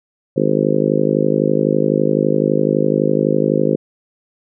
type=harmonic tone; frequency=51.91 Hz; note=G#1; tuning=in tune; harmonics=3 / 4 / 5 / 6 / 7 / 8 / 9 / 10; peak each=-21 / -21 / -21 / -21 / -21 / -21 / -21 / -21 dBFS; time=0.36-3.76 s; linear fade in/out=10 ms; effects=none